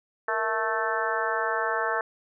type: harmonic tone with a mistuned harmonic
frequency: 220 Hz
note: A3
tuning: in tune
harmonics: 2 / 3 / 4 / 5 / 6 / 7 / 8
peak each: -32 / -32 / -32 / -32 / -32 / -32 / -32 dBFS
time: 0.28-2.01 s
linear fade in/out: 2 ms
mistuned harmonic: 2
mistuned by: +89 cents
effects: none